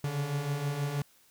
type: beating tone pair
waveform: 45% pulse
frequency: 138.59 / 144.89 Hz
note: C#3 / D3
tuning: 0 / -23 cents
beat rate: 6.3 Hz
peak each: -37 / -31 dBFS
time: 0.04-1.02 s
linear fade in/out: 2 ms
effects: white hiss -63 dBFS RMS until 1.3 s